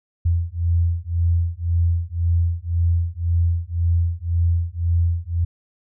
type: beating tone pair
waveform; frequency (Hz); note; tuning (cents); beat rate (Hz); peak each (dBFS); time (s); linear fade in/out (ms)
sine; 84.2 / 86.1; E2 / F2; +37 / -24; 1.9; -20; 0.25-5.45; 10
effects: none